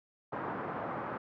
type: band-pass noise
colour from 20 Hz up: white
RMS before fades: -38 dBFS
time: 0.32-1.18 s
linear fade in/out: 10 ms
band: 110 to 1300 Hz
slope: 24 dB/octave
effects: none